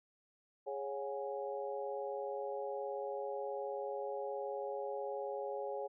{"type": "harmonic tone with a mistuned harmonic", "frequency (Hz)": 138.1, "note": "C#3", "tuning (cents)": -6, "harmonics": [3, 4, 5, 6], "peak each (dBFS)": [-42, -41, -48, -45], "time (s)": [0.66, 5.88], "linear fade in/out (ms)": 20, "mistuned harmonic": 5, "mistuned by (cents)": 96, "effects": []}